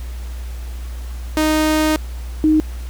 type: tone pair in turn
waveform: sawtooth / sine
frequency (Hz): 310 / 310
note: D#4 / D#4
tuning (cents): -6 / -6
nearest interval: unison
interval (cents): 0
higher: neither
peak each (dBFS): -10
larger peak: neither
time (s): 1.37-1.96 / 2.44-2.6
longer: first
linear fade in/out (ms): 0
effects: added 60 Hz sine -25 dBFS peak until 2.89 s + pink hiss -42 dBFS RMS until 2.89 s